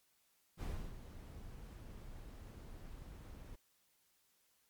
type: noise with ADSR envelope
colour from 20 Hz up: brown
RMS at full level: -40 dBFS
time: 0.57-3.56 s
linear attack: 50 ms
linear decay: 310 ms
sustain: -11 dB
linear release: 10 ms
effects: white hiss -75 dBFS RMS until 4.69 s + MP3 96 kbps